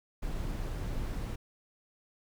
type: noise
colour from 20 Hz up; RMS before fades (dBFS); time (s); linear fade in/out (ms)
brown; -35; 0.22-1.36; 10
effects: none